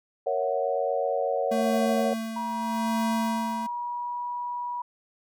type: chord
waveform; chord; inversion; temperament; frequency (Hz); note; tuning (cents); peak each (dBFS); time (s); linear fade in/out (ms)
sine; F# dominant seventh; first; equal; 466.2 / 554.4 / 659.3 / 740; A#4 / C#5 / E5 / F#5; 0 / 0 / 0 / 0; -30 / -27 / -32 / -30; 0.26-2.14; 10
type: tone with tremolo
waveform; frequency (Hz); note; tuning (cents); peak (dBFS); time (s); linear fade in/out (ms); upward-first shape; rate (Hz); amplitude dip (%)
square; 224; A3; +31; -25; 1.51-3.67; 10; sine; 0.8; 65
type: tone with pitch glide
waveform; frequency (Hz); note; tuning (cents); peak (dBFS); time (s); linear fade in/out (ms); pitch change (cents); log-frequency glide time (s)
sine; 956 to 970.5; A#5 to B5; +43 to -31; -29; 2.36-4.82; 5; +26; 3.41-4.26
effects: none